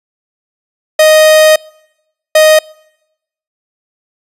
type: tone bursts at uneven times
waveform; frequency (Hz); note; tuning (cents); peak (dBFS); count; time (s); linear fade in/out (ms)
45% pulse; 622.3; D#5; 0; -3; 2; 0.99-1.56 / 2.35-2.59; 5
effects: noise-tail reverb RT60 0.9 s tail -26 dB re dry + resampled to 32000 Hz

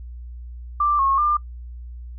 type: tone with pitch steps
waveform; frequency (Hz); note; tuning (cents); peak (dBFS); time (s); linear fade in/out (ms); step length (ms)
sine; 1179 / 1089 / 1196; D6 / C#6 / D6; +6 / -31 / +31; -16; 0.8-1.37; 5; 190
effects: noise-tail reverb RT60 0.1 s tail -24 dB re dry + added 60 Hz sine -33 dBFS peak until 2.18 s

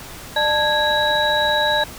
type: tone cluster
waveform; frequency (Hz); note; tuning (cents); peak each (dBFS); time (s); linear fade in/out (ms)
sine; 599 / 882 / 1652 / 3886; D5 / A5 / G#6 / B7; +34 / +4 / -10 / -29; -21; 0.36-1.84; 5
effects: pink hiss -36 dBFS RMS until 1.98 s

